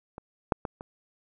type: clicks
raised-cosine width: 1 ms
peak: -25 / -8 / -17 / -25 dBFS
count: 4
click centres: 0.181 / 0.522 / 0.652 / 0.809 s
effects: none